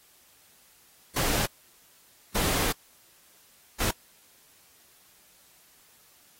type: noise bursts at uneven times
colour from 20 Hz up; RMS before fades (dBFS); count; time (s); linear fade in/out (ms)
pink; -27; 3; 1.16-1.46 / 2.35-2.72 / 3.8-3.91; 5
effects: white hiss -59 dBFS RMS until 6.39 s + AAC 48 kbps